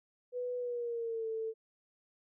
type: tone with pitch glide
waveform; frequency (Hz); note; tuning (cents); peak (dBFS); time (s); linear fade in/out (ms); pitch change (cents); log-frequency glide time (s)
sine; 493.9 to 445.1; B4 to A4; 0 to +20; -34; 0.32-1.54; 50; -180; 0.58-1.28
effects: none